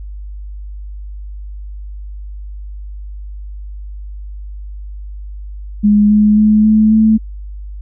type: tone with pitch steps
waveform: sine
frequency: 207.7 / 210.5 / 213.3 / 216.1 / 219 Hz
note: G#3 / G#3 / G#3 / A3 / A3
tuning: 0 / +24 / +46 / -31 / -8 cents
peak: -6 dBFS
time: 5.83-7.18 s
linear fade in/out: 20 ms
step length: 270 ms
effects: added 50 Hz sine -25 dBFS peak until 7.81 s